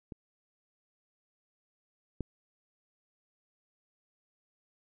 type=clicks; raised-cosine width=3 ms; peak=-29 / -21 dBFS; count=2; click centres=0.122 / 2.207 s; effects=none